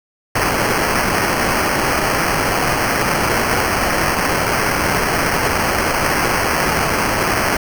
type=noise with sample-and-hold; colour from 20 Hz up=white; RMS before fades=-17 dBFS; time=0.35-7.57 s; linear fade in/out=5 ms; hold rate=3675 Hz; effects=none